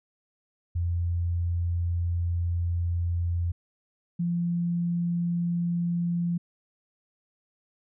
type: tone pair in turn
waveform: sine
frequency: 86.2 / 172.4 Hz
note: F2 / F3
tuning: -22 / -22 cents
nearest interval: octave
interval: 1200 cents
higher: second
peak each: -24 dBFS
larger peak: neither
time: 0.75-3.52 / 4.19-6.38 s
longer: first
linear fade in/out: 10 ms
effects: none